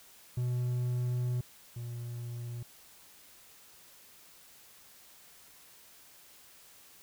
triangle tone pair in turn, 123.47 / 119.33 Hz, B2 / A#2, 0 / +41 cents, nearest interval minor second, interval 59 cents, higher first, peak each -27 / -35 dBFS, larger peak first, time 0.37-1.41 / 1.76-2.63 s, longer first, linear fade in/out 5 ms, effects white hiss -57 dBFS RMS until 7.02 s

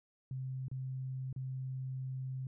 sine tone with dropouts, 130.8 Hz, C3, in tune, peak -37 dBFS, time 0.31-2.47 s, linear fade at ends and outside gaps 2 ms, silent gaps 0.683-0.714 / 1.328-1.362 s, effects none

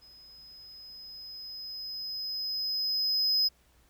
triangle tone with level ramp, 5060 Hz, D#8, 28 cents sharp, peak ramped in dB -51 to -21 dBFS, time 0.01-3.49 s, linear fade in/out 20 ms, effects added 60 Hz sine -66 dBFS peak until 3.89 s + pink hiss -66 dBFS RMS until 3.89 s

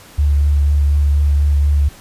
sine tone with vibrato, 72.3 Hz, D2, 27 cents flat, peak -10 dBFS, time 0.18-1.89 s, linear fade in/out 10 ms, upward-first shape triangle, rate 4.1 Hz, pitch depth 21 cents each way, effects pink hiss -41 dBFS RMS until 2 s + resampled to 32000 Hz

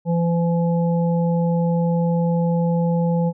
harmonic tone, 169.5 Hz, E3, 49 cents sharp, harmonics 1 / 3 / 5, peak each -17 / -24 / -30 dBFS, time 0.05-3.33 s, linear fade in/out 50 ms, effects none

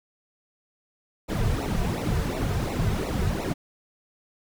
brown noise with flanger, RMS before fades -26 dBFS, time 1.28-3.54 s, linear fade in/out 20 ms, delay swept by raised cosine 0.61 to 3.71 ms, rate 2.8 Hz, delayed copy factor -0.85, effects none

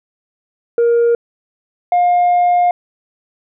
sine tone pair in turn, 470 / 709.5 Hz, A#4 / F5, +14 / +27 cents, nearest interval perfect fifth, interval 713 cents, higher second, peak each -7 dBFS, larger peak neither, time 0.78-1.15 / 1.92-2.71 s, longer second, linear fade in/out 2 ms, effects tanh soft clip ceiling -8 dBFS

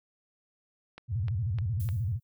click train, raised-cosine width 0.3 ms, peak -28 dBFS, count 4, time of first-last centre 0.98-1.889 s, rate 3.3 Hz
sine tone with vibrato, 103.83 Hz, G#2, in tune, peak -27 dBFS, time 1.08-2.2 s, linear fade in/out 50 ms, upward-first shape square, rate 13 Hz, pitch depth 240 cents each way
violet noise with exponential decay, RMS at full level -44 dBFS, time 1.8-2.23 s, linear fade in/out 0 ms, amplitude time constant 93 ms
effects none

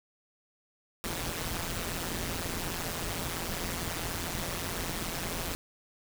pink noise with amplitude modulation, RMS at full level -31 dBFS, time 1.04-5.55 s, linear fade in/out 0 ms, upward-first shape sine, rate 171 Hz, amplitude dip 85%, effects none

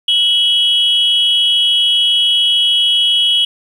sine tone pair together, 2960 / 3293 Hz, F#7 / G#7, 0 / -15 cents, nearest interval major second, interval 185 cents, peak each -11 dBFS, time 0.08-3.45 s, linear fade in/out 5 ms, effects tanh soft clip ceiling -5 dBFS + 7-bit

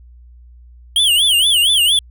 square tone with vibrato, 3127 Hz, G7, 5 cents flat, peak -11 dBFS, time 0.96-1.99 s, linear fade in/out 2 ms, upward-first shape sine, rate 4.3 Hz, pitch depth 200 cents each way, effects added 60 Hz sine -39 dBFS peak until 2.1 s

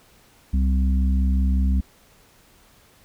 harmonic tone, 65.41 Hz, C2, in tune, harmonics 1 / 3 / 4, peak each -17 / -26 / -33 dBFS, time 0.53-1.81 s, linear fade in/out 10 ms, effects pink hiss -55 dBFS RMS until 3.04 s

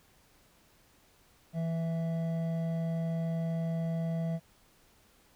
triangle tone pair together, 164.81 / 659.2 Hz, E3 / E5, 0 / 0 cents, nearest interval 2 octaves, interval 2400 cents, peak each -28 / -38 dBFS, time 1.53-4.4 s, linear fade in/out 50 ms, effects pink hiss -64 dBFS RMS until 5.35 s

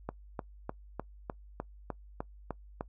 click train, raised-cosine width 1 ms, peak -21 dBFS, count 10, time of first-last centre 0.09-2.809 s, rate 3.31 Hz, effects noise-tail reverb RT60 0.1 s tail -22 dB re dry + added 50 Hz sine -50 dBFS peak until 2.88 s

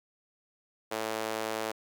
sawtooth tone with high-pass filter, 110 Hz, A2, in tune, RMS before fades -34 dBFS, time 0.91-1.72 s, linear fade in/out 10 ms, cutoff 500 Hz, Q 1.3, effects none

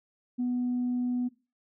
sine tone, 246.9 Hz, B3, in tune, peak -25 dBFS, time 0.38-1.29 s, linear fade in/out 20 ms, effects noise-tail reverb RT60 0.3 s tail -18 dB re dry + tanh soft clip ceiling -23 dBFS

